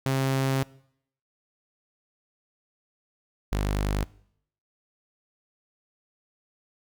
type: tone pair in turn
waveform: sawtooth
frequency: 134.1 / 50.23 Hz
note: C3 / G1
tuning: +43 / +43 cents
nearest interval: octave + perfect fourth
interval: 1700 cents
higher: first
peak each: -19 / -20 dBFS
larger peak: first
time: 0.06-0.63 / 3.52-4.04 s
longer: first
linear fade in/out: 0 ms
effects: noise-tail reverb RT60 0.7 s tail -22 dB re dry